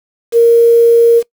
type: tone with quantisation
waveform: sine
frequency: 466.2 Hz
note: A#4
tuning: in tune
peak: -3 dBFS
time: 0.32-1.23 s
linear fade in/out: 50 ms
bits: 5
effects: noise-tail reverb RT60 0.1 s tail -21 dB re dry